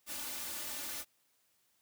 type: noise with comb filter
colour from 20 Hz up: white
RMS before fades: -41 dBFS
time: 0.06-1.05 s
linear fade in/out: 50 ms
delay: 3.4 ms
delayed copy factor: +0.95
effects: white hiss -74 dBFS RMS until 1.81 s + high-pass 60 Hz 12 dB/octave